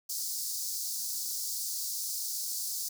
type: high-pass noise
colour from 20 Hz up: pink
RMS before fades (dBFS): -35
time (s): 0.09-2.89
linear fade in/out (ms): 10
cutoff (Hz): 4600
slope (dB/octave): 48
effects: none